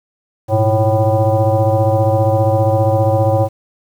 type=tone with frequency modulation; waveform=sine; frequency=325.5 Hz; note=E4; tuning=22 cents flat; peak=-10 dBFS; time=0.48-3.49 s; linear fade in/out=50 ms; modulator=222 Hz; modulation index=2; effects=7-bit